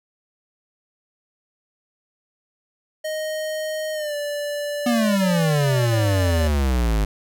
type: tone with pitch glide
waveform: square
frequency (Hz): 622.3 to 584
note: D#5 to D5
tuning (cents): 0 to -10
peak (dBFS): -25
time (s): 3.04-6.48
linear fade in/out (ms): 10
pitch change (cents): -110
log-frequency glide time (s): 3.93-4.15
type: exponential sweep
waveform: square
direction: down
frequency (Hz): 246.9 to 50.3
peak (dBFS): -18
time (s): 4.86-7.05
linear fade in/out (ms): 5
effects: none